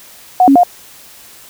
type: tone with pitch steps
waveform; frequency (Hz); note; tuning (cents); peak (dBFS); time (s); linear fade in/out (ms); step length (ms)
sine; 734 / 275.5 / 709; F#5 / C#4 / F5; -14 / -11 / +26; -4; 0.4-0.634; 2; 78
effects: white hiss -39 dBFS RMS until 1.49 s